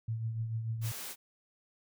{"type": "tone with tremolo", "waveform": "sine", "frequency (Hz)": 112.8, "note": "A2", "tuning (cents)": 44, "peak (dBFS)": -30, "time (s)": [0.08, 0.92], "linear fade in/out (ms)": 5, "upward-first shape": "triangle", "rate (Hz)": 6.8, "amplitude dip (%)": 55}
{"type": "high-pass noise", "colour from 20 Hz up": "white", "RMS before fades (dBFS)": -42, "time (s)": [0.81, 1.16], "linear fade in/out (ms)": 50, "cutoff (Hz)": 170, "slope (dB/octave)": 12}
{"effects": []}